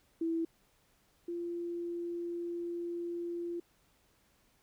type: tone pair in turn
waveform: sine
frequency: 329.6 / 344.3 Hz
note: E4 / F4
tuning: 0 / -25 cents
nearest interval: minor second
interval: 75 cents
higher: second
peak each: -30 / -35 dBFS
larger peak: first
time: 0.21-0.45 / 1.28-3.6 s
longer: second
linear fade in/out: 5 ms
effects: pink hiss -70 dBFS RMS until 4.62 s